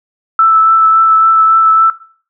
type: tone with vibrato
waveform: sine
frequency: 1318.5 Hz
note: E6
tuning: in tune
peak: -4 dBFS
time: 0.39-1.9 s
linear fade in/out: 2 ms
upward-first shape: triangle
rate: 3.6 Hz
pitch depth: 13 cents each way
effects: noise-tail reverb RT60 0.5 s tail -18 dB re dry